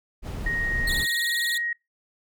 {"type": "noise", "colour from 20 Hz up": "brown", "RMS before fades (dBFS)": -30, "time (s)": [0.22, 1.07], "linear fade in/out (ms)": 50}
{"type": "tone with pitch glide", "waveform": "sine", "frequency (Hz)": [1872, 1885], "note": ["A#6", "A#6"], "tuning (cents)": [7, 19], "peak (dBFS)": -25, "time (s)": [0.46, 1.73], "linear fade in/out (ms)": 5, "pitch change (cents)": 12, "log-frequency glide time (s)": [0.87, 1.34]}
{"type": "tone with vibrato", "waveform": "sawtooth", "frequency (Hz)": 3863, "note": "B7", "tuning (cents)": -39, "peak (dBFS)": -24, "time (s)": [0.87, 1.58], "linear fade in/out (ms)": 5, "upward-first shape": "sine", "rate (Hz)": 20, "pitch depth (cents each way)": 220}
{"effects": ["noise-tail reverb RT60 0.2 s tail -23 dB re dry"]}